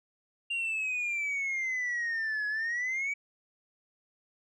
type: exponential two-way sweep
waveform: sine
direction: down then up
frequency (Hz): 2794 to 1682 to 2289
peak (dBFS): -27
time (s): 0.5-3.14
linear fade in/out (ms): 10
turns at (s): 2.47
effects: tanh soft clip ceiling -28 dBFS